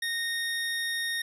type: tone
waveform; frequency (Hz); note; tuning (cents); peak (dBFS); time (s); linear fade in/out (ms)
25% pulse; 1853; A#6; -11; -25; 0.02-1.22; 5
effects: resampled to 32000 Hz + 11-bit